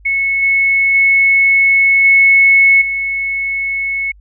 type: tone with level steps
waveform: sine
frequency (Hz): 2198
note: C#7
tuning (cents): -15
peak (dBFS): -12 / -9 / -7 / -5 / -15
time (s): 0.05-4.12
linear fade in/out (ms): 10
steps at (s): 0.42 / 0.94 / 2.04 / 2.81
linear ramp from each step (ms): 10
effects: added 50 Hz sine -40 dBFS peak until 4.2 s